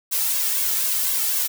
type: noise with flanger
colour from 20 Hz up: blue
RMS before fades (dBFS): -22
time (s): 0.11-1.48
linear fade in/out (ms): 20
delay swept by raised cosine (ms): 1.8 to 2.3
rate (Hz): 4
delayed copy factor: +0.75
effects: none